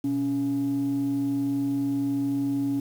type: tone pair together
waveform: sine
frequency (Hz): 124.4 / 279.3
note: B2 / C#4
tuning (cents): +13 / +13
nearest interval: octave + major second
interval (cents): 1400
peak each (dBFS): -32 / -22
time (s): 0.04-2.8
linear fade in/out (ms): 5
effects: tanh soft clip ceiling -20 dBFS + 8-bit